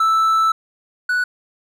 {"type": "tone pair in turn", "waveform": "triangle", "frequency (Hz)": [1318.5, 1478], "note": ["E6", "F#6"], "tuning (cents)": [0, -2], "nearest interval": "major second", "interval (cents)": 198, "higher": "second", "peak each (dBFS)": [-11, -14], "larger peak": "first", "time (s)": [[0, 0.52], [1.09, 1.24]], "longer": "first", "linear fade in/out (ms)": 5, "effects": []}